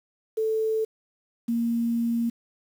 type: tone pair in turn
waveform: sine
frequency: 440 / 233.1 Hz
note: A4 / A#3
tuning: 0 / 0 cents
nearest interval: major seventh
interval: 1100 cents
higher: first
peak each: -22 dBFS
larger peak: neither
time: 0.37-0.85 / 1.48-2.3 s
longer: second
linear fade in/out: 10 ms
effects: 8-bit